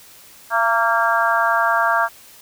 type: harmonic tone with a mistuned harmonic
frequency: 230.6 Hz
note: A#3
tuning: 19 cents flat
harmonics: 3 / 4 / 5 / 6 / 7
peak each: -21 / -21 / -21 / -21 / -21 dBFS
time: 0.5-2.09 s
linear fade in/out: 50 ms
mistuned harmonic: 3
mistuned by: -32 cents
effects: white hiss -45 dBFS RMS until 2.41 s